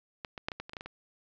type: clicks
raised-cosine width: 0.3 ms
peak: -21 / -24 / -15 / -21 / -22 / -29 / -27 / -22 / -25 / -26 dBFS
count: 10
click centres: 0.248 / 0.378 / 0.485 / 0.518 / 0.6 / 0.695 / 0.734 / 0.768 / 0.809 / 0.86 s
effects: resampled to 16000 Hz + 8-bit